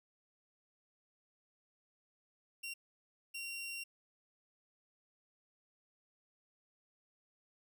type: tone bursts at uneven times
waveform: sawtooth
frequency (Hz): 2752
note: F7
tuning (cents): -26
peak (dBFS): -38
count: 2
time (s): 2.63-2.74 / 3.34-3.84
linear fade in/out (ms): 10
effects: none